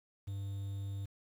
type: tone with quantisation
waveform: triangle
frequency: 99 Hz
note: G2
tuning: 18 cents sharp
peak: -35 dBFS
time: 0.27-1.06 s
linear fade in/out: 10 ms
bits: 10
effects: none